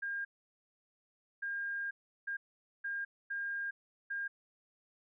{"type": "tone bursts at uneven times", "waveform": "sine", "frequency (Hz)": 1611, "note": "G6", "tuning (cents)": 47, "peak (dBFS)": -35, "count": 6, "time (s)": [[0.02, 0.25], [1.42, 1.91], [2.27, 2.37], [2.84, 3.05], [3.3, 3.71], [4.1, 4.28]], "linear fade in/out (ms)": 10, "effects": []}